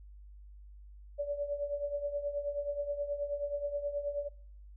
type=tone with tremolo; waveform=sine; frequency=576 Hz; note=D5; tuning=34 cents flat; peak=-29 dBFS; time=1.18-4.29 s; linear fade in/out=20 ms; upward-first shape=triangle; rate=9.4 Hz; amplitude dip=80%; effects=noise-tail reverb RT60 0.5 s tail -21 dB re dry + added 50 Hz sine -49 dBFS peak until 4.76 s